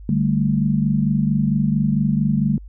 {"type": "chord", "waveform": "sine", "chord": "D suspended fourth", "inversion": "none", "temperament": "just", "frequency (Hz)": [146.83, 195.78, 220.2], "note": ["D3", "G3", "A3"], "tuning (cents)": [0, -2, 2], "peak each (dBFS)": -20, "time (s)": [0.09, 2.58], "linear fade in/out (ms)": 2, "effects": ["added 50 Hz sine -35 dBFS peak until 2.68 s"]}